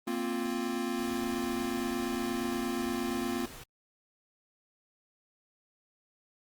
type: chord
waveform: square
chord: Bb suspended second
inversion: none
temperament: equal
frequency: 233.1 / 261.6 / 349.2 Hz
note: Bb3 / C4 / F4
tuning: 0 / 0 / 0 cents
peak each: -36 dBFS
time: 0.07-3.46 s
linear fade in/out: 5 ms
type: noise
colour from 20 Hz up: pink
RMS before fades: -47 dBFS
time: 0.98-3.64 s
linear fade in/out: 10 ms
effects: Opus 24 kbps